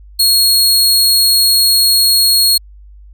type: tone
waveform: sawtooth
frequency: 4306 Hz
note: C8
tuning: 49 cents sharp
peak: -5 dBFS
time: 0.19-2.58 s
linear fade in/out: 10 ms
effects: added 50 Hz sine -35 dBFS peak until 3.13 s